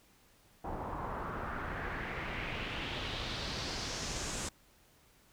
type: noise with low-pass filter sweep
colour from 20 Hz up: pink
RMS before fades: -39 dBFS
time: 0.64-4.49 s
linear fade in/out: 5 ms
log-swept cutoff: 840 to 7900 Hz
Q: 2.6
effects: pink hiss -65 dBFS RMS until 5.32 s